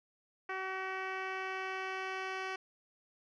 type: tone with low-pass filter sweep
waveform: 10% pulse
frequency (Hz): 379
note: F#4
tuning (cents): +42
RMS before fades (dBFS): -39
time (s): 0.49-2.56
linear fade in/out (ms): 5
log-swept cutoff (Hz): 2100 to 3600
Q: 1.4
effects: none